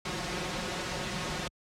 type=noise with comb filter; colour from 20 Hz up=pink; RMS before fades=-33 dBFS; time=0.05-1.48 s; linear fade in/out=5 ms; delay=5.5 ms; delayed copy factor=+0.8; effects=high-pass 60 Hz 12 dB/octave + low-pass 6000 Hz 12 dB/octave